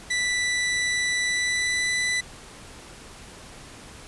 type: tone with pitch glide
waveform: sawtooth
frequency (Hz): 1975.5 to 1989.2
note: B6 to B6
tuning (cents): 0 to +12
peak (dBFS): -19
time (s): 0.1-2.21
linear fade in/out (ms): 10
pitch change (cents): +12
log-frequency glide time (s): 1.2-1.89
effects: pink hiss -44 dBFS RMS until 4.07 s + resampled to 24000 Hz